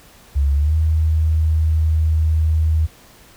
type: tone with pitch glide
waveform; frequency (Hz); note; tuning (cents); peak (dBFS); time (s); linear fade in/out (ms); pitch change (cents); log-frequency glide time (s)
sine; 70 to 79.03; C#2 to D#2; +18 to +28; -13; 0.35-2.87; 20; +210; 0.54-0.75
effects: pink hiss -47 dBFS RMS until 3.36 s